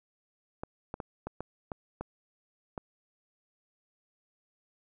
clicks, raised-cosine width 1 ms, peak -22 dBFS, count 8, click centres 0.635 / 0.941 / 1.002 / 1.27 / 1.406 / 1.718 / 2.01 / 2.778 s, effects none

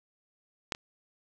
clicks, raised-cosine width 0.2 ms, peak -11 / -25 dBFS, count 2, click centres 0.722 / 0.749 s, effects none

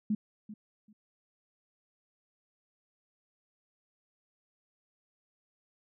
sine tone with echo, 212.1 Hz, G#3, 37 cents sharp, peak -26 dBFS, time 0.1-0.15 s, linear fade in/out 5 ms, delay 390 ms, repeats 2, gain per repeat -15 dB, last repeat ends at 0.93 s, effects none

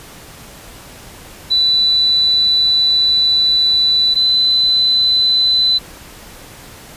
sine tone pair in turn, 3977 / 4016 Hz, B7 / B7, +11 / +28 cents, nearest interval unison, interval 17 cents, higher second, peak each -10 dBFS, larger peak neither, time 1.5-4.15 / 4.15-5.79 s, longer first, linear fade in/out 20 ms, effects pink hiss -37 dBFS RMS until 6.96 s + resampled to 32000 Hz

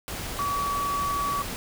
sine tone in noise, 1138 Hz, C#6, 45 cents sharp, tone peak -25 dBFS, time 0.39-1.42 s, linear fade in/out 0 ms, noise pink, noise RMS -34 dBFS, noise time 0.08-1.56 s, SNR +6 dB, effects none

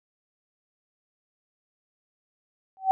sine tone with exponential growth, 765 Hz, G5, 42 cents flat, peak -13 dBFS, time 2.77-2.91 s, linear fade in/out 0 ms, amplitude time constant 29 ms, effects none

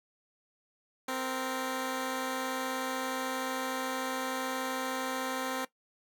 10% pulse tone pair together, 260.5 / 464.2 Hz, C4 / A#4, -7 / -7 cents, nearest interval minor seventh, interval 1000 cents, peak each -25 / -31 dBFS, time 1.08-5.65 s, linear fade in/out 5 ms, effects noise-tail reverb RT60 0.1 s tail -17 dB re dry

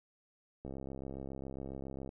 click train, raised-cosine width 2 ms, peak -30 dBFS, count 98, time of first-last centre 0.65-2.091 s, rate 67.3 Hz, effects none

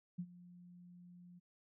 sine tone with ADSR envelope, 176.9 Hz, F3, 23 cents sharp, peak -37 dBFS, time 0.18-1.4 s, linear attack 14 ms, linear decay 61 ms, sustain -18 dB, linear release 21 ms, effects none

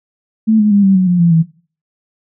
sine tone with pitch steps, 220 / 210.8 / 202 / 193.52 / 185.43 / 177.67 / 170.23 / 163.11 Hz, A3 / G#3 / G#3 / G3 / F#3 / F3 / F3 / E3, 0 / +26 / -48 / -22 / +4 / +30 / -44 / -18 cents, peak -7 dBFS, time 0.47-1.43 s, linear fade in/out 20 ms, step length 120 ms, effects noise-tail reverb RT60 0.4 s tail -17 dB re dry

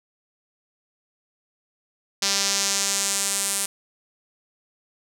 sawtooth tone with band-pass filter sweep, 197.7 Hz, G3, 15 cents sharp, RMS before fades -24 dBFS, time 2.22-3.66 s, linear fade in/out 5 ms, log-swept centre 5400 to 9200 Hz, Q 2, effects none

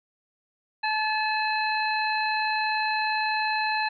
harmonic tone with a mistuned harmonic, 863 Hz, A5, 34 cents flat, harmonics 1 / 2 / 3 / 5, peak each -26 / -29 / -31 / -33 dBFS, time 0.83-3.89 s, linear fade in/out 10 ms, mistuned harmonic 5, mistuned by -93 cents, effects none

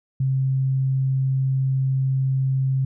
sine tone, 133.1 Hz, C3, 30 cents sharp, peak -18 dBFS, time 0.2-2.85 s, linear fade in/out 5 ms, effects none

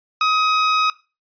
sawtooth tone, 1264 Hz, D#6, 27 cents sharp, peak -11 dBFS, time 0.21-0.9 s, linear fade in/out 2 ms, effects noise-tail reverb RT60 0.3 s tail -19 dB re dry + resampled to 11025 Hz

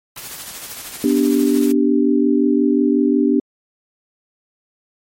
white noise with tremolo, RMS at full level -30 dBFS, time 0.16-1.72 s, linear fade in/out 5 ms, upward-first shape sine, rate 13 Hz, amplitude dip 40%
sine chord, G major, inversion first, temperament equal with one note detuned, 246.9 / 292.5 / 392 Hz, B3 / D4 / G4, 0 / -7 / 0 cents, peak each -16 / -15 / -19 dBFS, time 1.04-3.4 s, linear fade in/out 2 ms
effects MP3 64 kbps

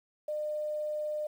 sine tone with quantisation, 604 Hz, D5, 48 cents sharp, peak -31 dBFS, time 0.28-1.27 s, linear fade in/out 5 ms, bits 10, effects none

